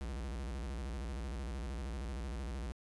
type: tone with vibrato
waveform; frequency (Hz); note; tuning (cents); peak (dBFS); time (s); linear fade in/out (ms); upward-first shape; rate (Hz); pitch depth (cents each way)
square; 61.74; B1; 0; -39; 0.01-2.72; 0; square; 13; 190
effects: resampled to 24000 Hz